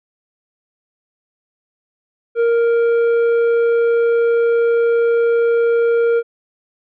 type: tone with tanh clipping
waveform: sine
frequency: 466.2 Hz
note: A#4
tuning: in tune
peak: -13 dBFS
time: 2.35-6.23 s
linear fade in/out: 50 ms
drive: 7 dB
effects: none